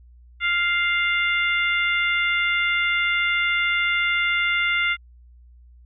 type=harmonic tone; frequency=698.5 Hz; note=F5; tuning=in tune; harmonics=2 / 3 / 4 / 5; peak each=-24 / -21 / -28 / -31 dBFS; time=0.4-4.97 s; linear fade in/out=50 ms; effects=added 60 Hz sine -46 dBFS peak until 5.85 s